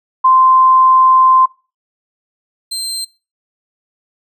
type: tone pair in turn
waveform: sine / 30% pulse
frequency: 1040 / 4137 Hz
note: C6 / C8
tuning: -11 / -20 cents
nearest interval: 2 octaves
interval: 2391 cents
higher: second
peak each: -6 / -16 dBFS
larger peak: first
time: 0.24-1.46 / 2.71-3.05 s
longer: first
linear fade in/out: 10 ms
effects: noise-tail reverb RT60 0.3 s tail -21 dB re dry